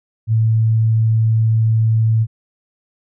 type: tone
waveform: sine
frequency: 111.6 Hz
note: A2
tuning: 25 cents sharp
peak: -11 dBFS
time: 0.27-2.27 s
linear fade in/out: 50 ms
effects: none